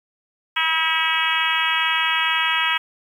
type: harmonic tone with a mistuned harmonic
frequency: 322.2 Hz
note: E4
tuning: 39 cents flat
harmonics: 3 / 4 / 5 / 6 / 7 / 8 / 9 / 10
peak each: -26 / -26 / -26 / -26 / -26 / -26 / -26 / -26 dBFS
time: 0.56-2.78 s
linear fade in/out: 10 ms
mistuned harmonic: 10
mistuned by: +26 cents
effects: 8-bit